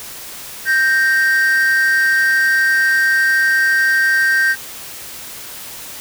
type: tone pair together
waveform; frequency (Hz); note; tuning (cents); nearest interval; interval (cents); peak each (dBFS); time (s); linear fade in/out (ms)
triangle; 1568 / 1856.1; G6 / A#6; 0 / -8; minor third; 292; -11 / -15; 0.65-4.56; 50
effects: white hiss -32 dBFS RMS until 6 s